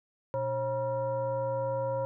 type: tone with frequency modulation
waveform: sine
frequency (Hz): 540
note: C#5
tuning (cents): -45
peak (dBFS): -28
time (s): 0.34-2.05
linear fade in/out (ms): 0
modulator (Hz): 419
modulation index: 0.83
effects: none